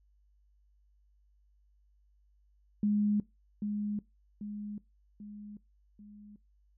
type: tone with echo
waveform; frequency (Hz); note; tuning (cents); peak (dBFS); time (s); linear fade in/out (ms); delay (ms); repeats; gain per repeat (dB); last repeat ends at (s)
sine; 207.7; G#3; 0; -25; 2.83-3.2; 2; 790; 4; -6; 6.36
effects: noise-tail reverb RT60 0.2 s tail -21 dB re dry + added 50 Hz sine -64 dBFS peak until 6.77 s